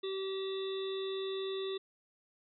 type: harmonic tone with a mistuned harmonic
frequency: 385.2 Hz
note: G4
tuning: 30 cents flat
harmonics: 1 / 3 / 5 / 7 / 9 / 10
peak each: -35 / -50 / -54 / -55 / -45 / -49 dBFS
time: 0.03-1.78 s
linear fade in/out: 10 ms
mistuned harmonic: 9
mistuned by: +42 cents
effects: none